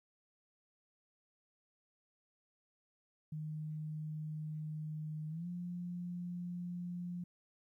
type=tone with pitch glide; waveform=sine; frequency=154.2 to 176.11 Hz; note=D#3 to F3; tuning=-15 to +15 cents; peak=-39 dBFS; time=3.32-7.24 s; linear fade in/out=5 ms; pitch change=+230 cents; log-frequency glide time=5.29-5.47 s; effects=13-bit